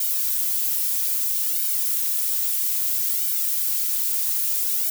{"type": "noise with flanger", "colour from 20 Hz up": "violet", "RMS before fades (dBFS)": -23, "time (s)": [0, 4.9], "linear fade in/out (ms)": 5, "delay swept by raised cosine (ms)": [1.3, 4.6], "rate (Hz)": 0.61, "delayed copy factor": 1, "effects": []}